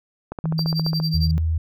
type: click train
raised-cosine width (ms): 1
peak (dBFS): -16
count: 11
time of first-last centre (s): 0.32-1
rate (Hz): 14.7
type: tone with pitch glide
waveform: sine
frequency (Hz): 160.5 to 159.21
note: E3 to D#3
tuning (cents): -46 to +40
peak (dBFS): -20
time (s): 0.44-1.38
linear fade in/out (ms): 0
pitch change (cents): -14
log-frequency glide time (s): 0.64-1.01
type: tone with tremolo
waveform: triangle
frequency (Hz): 4700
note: D8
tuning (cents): +1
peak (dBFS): -22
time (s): 0.58-1.31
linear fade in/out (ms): 2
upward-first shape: sine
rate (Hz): 11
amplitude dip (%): 95
type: tone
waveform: sine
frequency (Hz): 80.7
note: E2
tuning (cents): -36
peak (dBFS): -18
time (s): 1.14-1.58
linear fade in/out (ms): 5
effects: none